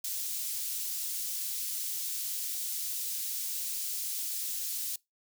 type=high-pass noise; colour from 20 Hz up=white; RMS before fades=-35 dBFS; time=0.04-4.96 s; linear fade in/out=5 ms; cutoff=4600 Hz; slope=12 dB/octave; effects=noise-tail reverb RT60 0.2 s tail -24 dB re dry